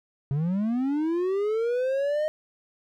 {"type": "linear sweep", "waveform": "triangle", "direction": "up", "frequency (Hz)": [133.4, 622.3], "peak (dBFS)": -21, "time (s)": [0.31, 2.28], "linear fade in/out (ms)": 0, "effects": []}